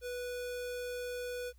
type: tone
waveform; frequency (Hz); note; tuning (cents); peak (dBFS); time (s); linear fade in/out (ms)
square; 492; B4; -7; -38; 0.01-1.53; 50
effects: added 60 Hz sine -57 dBFS peak until 1.58 s + white hiss -74 dBFS RMS until 1.58 s